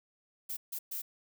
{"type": "noise bursts at uneven times", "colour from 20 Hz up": "violet", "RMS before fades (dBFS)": -38, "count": 3, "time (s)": [[0.49, 0.57], [0.72, 0.79], [0.91, 1.02]], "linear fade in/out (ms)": 10, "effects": []}